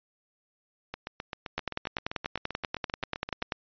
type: two click trains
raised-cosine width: 0.3 ms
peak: -19 / -13 dBFS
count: 20 / 21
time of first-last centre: 0.94-3.42 / 1.58-3.522 s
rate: 7.66 / 10.3 Hz
effects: resampled to 11025 Hz